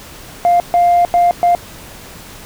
sine tone bursts at uneven times, 700 Hz, F5, 4 cents sharp, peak -6 dBFS, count 4, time 0.45-0.6 / 0.74-1.05 / 1.14-1.31 / 1.43-1.55 s, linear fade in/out 0 ms, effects tanh soft clip ceiling -5 dBFS + pink hiss -35 dBFS RMS until 2.45 s

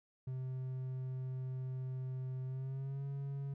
triangle tone with pitch glide, 129.6 to 138.9 Hz, C3 to C#3, -16 to +4 cents, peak -36 dBFS, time 0.27-3.54 s, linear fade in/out 5 ms, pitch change +120 cents, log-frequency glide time 2.45-3.05 s, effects none

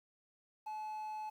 triangle tone with quantisation, 860 Hz, A5, 40 cents flat, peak -38 dBFS, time 0.66-1.3 s, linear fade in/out 10 ms, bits 11, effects none

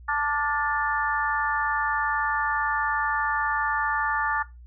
harmonic tone with a mistuned harmonic, 293.7 Hz, D4, in tune, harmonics 3 / 4 / 5 / 6, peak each -28 / -28 / -28 / -28 dBFS, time 0.08-4.43 s, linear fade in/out 10 ms, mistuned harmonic 5, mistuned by -46 cents, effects noise-tail reverb RT60 0.2 s tail -17 dB re dry + added 60 Hz sine -43 dBFS peak until 4.66 s

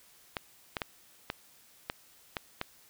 clicks, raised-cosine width 0.3 ms, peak -16 dBFS, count 7, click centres 0.368 / 0.768 / 0.818 / 1.301 / 1.899 / 2.368 / 2.614 s, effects white hiss -60 dBFS RMS until 2.89 s

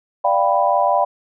sine chord, G dominant seventh, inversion second, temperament equal, 587.3 / 698.5 / 784 / 987.8 Hz, D5 / F5 / G5 / B5, 0 / 0 / 0 / 0 cents, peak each -19 dBFS, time 0.24-1.05 s, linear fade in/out 10 ms, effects none

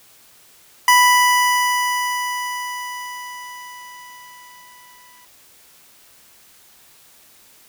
25% pulse tone with exponential decay, 987.8 Hz, B5, in tune, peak -5 dBFS, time 0.88-5.25 s, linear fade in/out 2 ms, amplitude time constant 950 ms, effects white hiss -50 dBFS RMS until 7.68 s

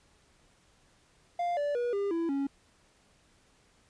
triangle tone with pitch steps, 698.5 / 580.6 / 482.6 / 401.2 / 333.5 / 277.2 Hz, F5 / D5 / B4 / G4 / E4 / C#4, 0 / -20 / -40 / +40 / +20 / 0 cents, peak -26 dBFS, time 1.39-2.47 s, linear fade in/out 5 ms, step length 180 ms, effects pink hiss -65 dBFS RMS until 3.89 s + resampled to 22050 Hz

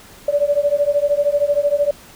sine beating tone pair, 572 / 585 Hz, D5 / D5, -46 / -7 cents, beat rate 13 Hz, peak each -17 dBFS, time 0.28-1.91 s, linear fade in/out 5 ms, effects pink hiss -43 dBFS RMS until 2.15 s

